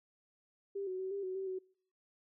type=tone with pitch steps; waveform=sine; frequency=396.5 / 371.6 / 378 / 398.1 / 372.8 / 384.3 / 374.1 Hz; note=G4 / F#4 / F#4 / G4 / F#4 / G4 / F#4; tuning=+20 / +7 / +37 / +27 / +13 / -34 / +19 cents; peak=-36 dBFS; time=0.75-1.59 s; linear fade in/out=10 ms; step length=120 ms; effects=noise-tail reverb RT60 0.6 s tail -26 dB re dry